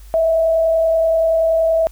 sine tone with frequency modulation, 652 Hz, E5, 19 cents flat, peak -12 dBFS, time 0.14-1.87 s, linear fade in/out 0 ms, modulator 30.5 Hz, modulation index 0.34, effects added 50 Hz sine -36 dBFS peak until 1.91 s + white hiss -50 dBFS RMS until 1.91 s

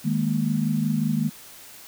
sine chord, D# suspended fourth, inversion none, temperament equal, 155.56 / 207.7 / 233.1 Hz, D#3 / G#3 / A#3, 0 / 0 / 0 cents, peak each -25 dBFS, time 0.04-1.3 s, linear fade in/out 20 ms, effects white hiss -45 dBFS RMS until 1.87 s

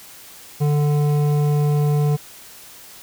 sine tone with hard clipping, 147.3 Hz, D3, 6 cents sharp, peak -17 dBFS, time 0.6-2.17 s, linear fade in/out 20 ms, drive 11 dB, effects white hiss -42 dBFS RMS until 3.02 s

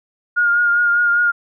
sine tone with vibrato, 1421 Hz, F6, 30 cents sharp, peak -12 dBFS, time 0.36-1.32 s, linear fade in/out 20 ms, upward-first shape triangle, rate 5 Hz, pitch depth 29 cents each way, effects none

